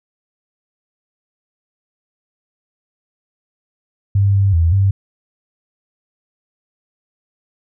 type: tone with pitch steps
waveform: sine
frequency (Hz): 99.5 / 98.6 / 83 / 97.8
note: G2 / G2 / E2 / G2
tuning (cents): +26 / +11 / +12 / -4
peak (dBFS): -10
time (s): 4.15-4.91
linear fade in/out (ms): 5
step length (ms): 190
effects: none